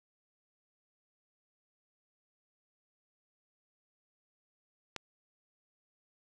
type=click; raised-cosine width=0.2 ms; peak=-20 dBFS; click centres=4.963 s; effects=none